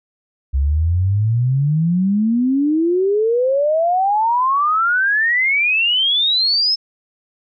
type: exponential sweep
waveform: sine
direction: up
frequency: 65.41 to 5274 Hz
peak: -13 dBFS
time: 0.53-6.76 s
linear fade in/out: 20 ms
effects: none